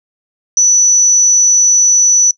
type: tone with amplitude modulation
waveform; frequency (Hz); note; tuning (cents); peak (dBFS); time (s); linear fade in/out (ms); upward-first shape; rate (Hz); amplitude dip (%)
sine; 5950; F#8; +9; -4; 0.57-2.31; 2; sine; 229; 35
effects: noise-tail reverb RT60 0.1 s tail -19 dB re dry